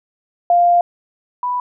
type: tone pair in turn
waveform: sine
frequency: 698.5 / 987.8 Hz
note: F5 / B5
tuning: 0 / 0 cents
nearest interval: tritone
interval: 600 cents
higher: second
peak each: -9 / -17 dBFS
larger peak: first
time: 0.5-0.81 / 1.43-1.6 s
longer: first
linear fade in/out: 2 ms
effects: none